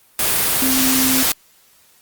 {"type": "tone in noise", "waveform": "sine", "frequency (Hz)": 262, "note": "C4", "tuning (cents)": 2, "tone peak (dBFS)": -18, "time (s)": [0.62, 1.23], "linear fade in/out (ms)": 2, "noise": "white", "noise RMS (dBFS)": -17, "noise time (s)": [0.19, 1.32], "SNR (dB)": -4, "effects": ["white hiss -53 dBFS RMS until 2.01 s", "Opus 32 kbps"]}